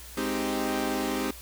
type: chord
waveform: sawtooth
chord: Ab major seventh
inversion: none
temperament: equal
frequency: 207.7 / 261.6 / 311.1 / 392 Hz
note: Ab3 / C4 / Eb4 / G4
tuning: 0 / 0 / 0 / 0 cents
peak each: -31 / -27 / -29 / -29 dBFS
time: 0.17-1.31 s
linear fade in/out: 5 ms
effects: added 60 Hz sine -46 dBFS peak until 1.41 s + white hiss -46 dBFS RMS until 1.41 s